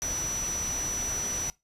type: tone in noise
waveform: sine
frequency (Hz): 5910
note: F#8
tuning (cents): -3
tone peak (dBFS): -29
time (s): 0.02-1.5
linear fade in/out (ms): 0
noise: pink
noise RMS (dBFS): -37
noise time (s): 0.02-1.5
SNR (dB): +5
effects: noise-tail reverb RT60 0.2 s tail -20 dB re dry + resampled to 32000 Hz